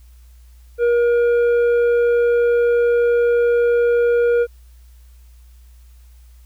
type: tone with tanh clipping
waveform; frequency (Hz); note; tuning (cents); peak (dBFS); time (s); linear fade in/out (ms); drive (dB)
triangle; 475.8; A#4; +35; -14; 0.78-4.47; 50; 11
effects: added 60 Hz sine -42 dBFS peak until 6.45 s + white hiss -59 dBFS RMS until 6.45 s